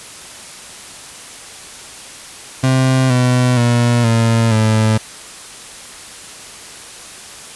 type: tone with pitch steps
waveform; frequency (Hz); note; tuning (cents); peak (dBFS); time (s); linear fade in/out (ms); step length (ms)
30% pulse; 130.81 / 125.12 / 119.68 / 114.47 / 109.49; C3 / B2 / A#2 / A#2 / A2; 0 / +23 / +46 / -31 / -8; -8; 2.63-4.98; 10; 470
effects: white hiss -34 dBFS RMS until 7.55 s + resampled to 24000 Hz